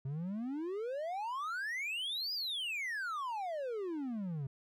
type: exponential two-way sweep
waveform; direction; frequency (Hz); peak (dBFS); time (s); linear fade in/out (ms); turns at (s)
triangle; up then down; 130 to 5020 to 130; -34; 0.05-4.47; 5; 2.33
effects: none